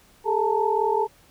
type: tone cluster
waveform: sine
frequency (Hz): 407.5 / 445.4 / 867 / 912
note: G#4 / A4 / A5 / A#5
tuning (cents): -33 / +21 / -26 / -38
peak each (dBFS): -25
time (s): 0.24-1.08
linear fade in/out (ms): 50
effects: pink hiss -56 dBFS RMS until 1.3 s